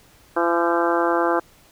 harmonic tone with a mistuned harmonic, 170.1 Hz, F3, 45 cents flat, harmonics 2 / 3 / 4 / 5 / 6 / 7 / 8 / 9, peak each -22 / -24 / -25 / -26 / -27 / -27 / -28 / -29 dBFS, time 0.36-1.4 s, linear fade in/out 10 ms, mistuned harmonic 9, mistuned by +33 cents, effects pink hiss -53 dBFS RMS until 1.71 s

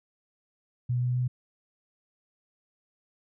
sine tone with pitch steps, 123.1 / 124.17 / 125.25 Hz, B2 / B2 / B2, -5 / +10 / +25 cents, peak -24 dBFS, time 0.89-1.28 s, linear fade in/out 10 ms, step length 130 ms, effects none

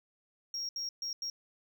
sine tone bursts at uneven times, 5588 Hz, F8, in tune, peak -32 dBFS, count 4, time 0.54-0.69 / 0.76-0.89 / 1.02-1.13 / 1.22-1.3 s, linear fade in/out 2 ms, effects tanh soft clip ceiling -33 dBFS

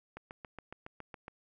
click train, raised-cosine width 0.5 ms, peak -29 dBFS, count 9, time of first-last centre 0.17-1.281 s, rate 7.2 Hz, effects none

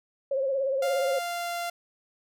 sine tone with vibrato, 540 Hz, C#5, 45 cents flat, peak -24 dBFS, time 0.31-1.19 s, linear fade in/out 5 ms, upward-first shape sine, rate 17 Hz, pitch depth 60 cents each way
sawtooth tone with pitch glide, 698.5 to 692.5 Hz, F5 to F5, 0 to -15 cents, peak -26 dBFS, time 0.82-1.7 s, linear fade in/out 5 ms, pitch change -15 cents, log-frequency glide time 1-1.55 s
effects none

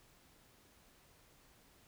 silence, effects pink hiss -66 dBFS RMS until 1.87 s

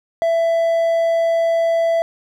triangle tone, 665 Hz, E5, 15 cents sharp, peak -12 dBFS, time 0.22-2.02 s, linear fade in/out 0 ms, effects none

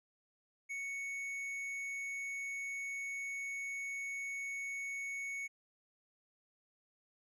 sine tone with tanh clipping, 2219 Hz, C#7, 1 cent sharp, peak -40 dBFS, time 0.69-5.48 s, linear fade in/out 20 ms, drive 8 dB, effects none

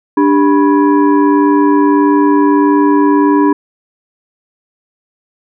sine tone with frequency modulation, 293.7 Hz, D4, in tune, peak -6 dBFS, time 0.17-3.53 s, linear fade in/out 5 ms, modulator 689 Hz, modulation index 0.9, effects none

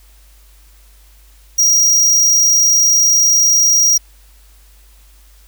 square tone, 5710 Hz, F8, 37 cents sharp, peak -9 dBFS, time 1.58-3.98 s, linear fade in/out 10 ms, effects added 50 Hz sine -43 dBFS peak until 5.47 s + white hiss -51 dBFS RMS until 5.47 s

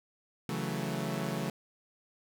sawtooth chord, F# minor seventh, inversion second, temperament equal, 138.59 / 164.81 / 185 / 220 Hz, C#3 / E3 / F#3 / A3, 0 / 0 / 0 / 0 cents, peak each -34 dBFS, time 0.49-1.5 s, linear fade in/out 2 ms, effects none

